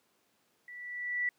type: tone with level ramp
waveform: sine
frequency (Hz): 1960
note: B6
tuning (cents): -14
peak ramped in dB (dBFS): -45 to -27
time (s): 0.68-1.29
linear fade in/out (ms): 2
effects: pink hiss -72 dBFS RMS until 1.38 s + high-pass 200 Hz 12 dB/octave